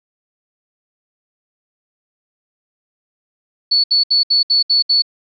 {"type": "tone bursts", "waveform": "sine", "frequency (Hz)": 4435, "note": "C#8", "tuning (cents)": 0, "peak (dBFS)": -10, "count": 7, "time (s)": [3.71, 5.022], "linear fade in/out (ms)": 10, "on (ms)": 130, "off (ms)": 67, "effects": []}